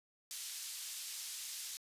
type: band-pass noise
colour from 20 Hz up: pink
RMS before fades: -45 dBFS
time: 0.31-1.77 s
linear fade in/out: 0 ms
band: 4400 to 12000 Hz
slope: 12 dB/octave
effects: resampled to 32000 Hz